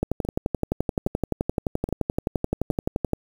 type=two click trains; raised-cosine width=2 ms; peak=-18 / -9 dBFS; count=4 / 37; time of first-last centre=0.25-2.709 / 0.03-3.133 s; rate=1.22 / 11.6 Hz; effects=7-bit